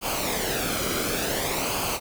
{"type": "noise with flanger", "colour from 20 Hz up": "pink", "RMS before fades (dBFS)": -27, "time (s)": [0.01, 2], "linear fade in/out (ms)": 50, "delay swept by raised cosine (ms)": [0.53, 1.12], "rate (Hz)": 0.56, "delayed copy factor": -0.6, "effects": []}